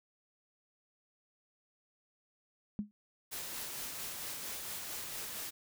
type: tone with exponential decay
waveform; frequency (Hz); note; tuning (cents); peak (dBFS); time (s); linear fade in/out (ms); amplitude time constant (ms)
sine; 207.7; G#3; 0; -29; 2.79-2.91; 0; 26
type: noise with tremolo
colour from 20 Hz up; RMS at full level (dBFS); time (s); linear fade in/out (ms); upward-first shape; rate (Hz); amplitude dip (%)
white; -41; 3.31-5.51; 20; sine; 4.4; 25
effects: none